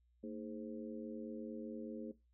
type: harmonic tone with a mistuned harmonic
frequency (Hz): 104.8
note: G#2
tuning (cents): +16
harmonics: 2 / 3 / 4 / 5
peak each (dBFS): -45 / -49 / -50 / -52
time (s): 0.23-2.12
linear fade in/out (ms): 10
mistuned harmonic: 2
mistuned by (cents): +130
effects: noise-tail reverb RT60 0.2 s tail -17 dB re dry + added 60 Hz sine -70 dBFS peak until 2.33 s